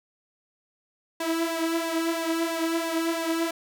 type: tone with flanger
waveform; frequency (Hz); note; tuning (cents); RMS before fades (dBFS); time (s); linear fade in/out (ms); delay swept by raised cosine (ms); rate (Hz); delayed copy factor
sawtooth; 329.6; E4; 0; -27; 1.2-3.51; 5; 1.1 to 3.8; 3; +0.65
effects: none